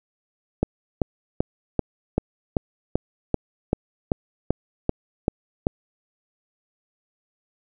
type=click train; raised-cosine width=2 ms; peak=-6 dBFS; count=14; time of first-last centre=0.63-5.669 s; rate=2.58 Hz; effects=none